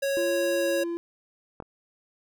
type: tone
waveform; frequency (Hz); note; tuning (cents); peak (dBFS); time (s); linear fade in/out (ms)
square; 552; C#5; -7; -25; 0.02-0.84; 10
type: tone with pitch glide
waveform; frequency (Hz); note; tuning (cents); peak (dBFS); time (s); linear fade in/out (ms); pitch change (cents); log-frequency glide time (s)
triangle; 344 to 340.2; F4 to F4; -26 to -45; -26; 0.17-0.97; 0; -19; 0.56-0.66
type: clicks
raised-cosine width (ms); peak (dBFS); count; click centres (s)
1; -22 / -30; 2; 1.602 / 1.624
effects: none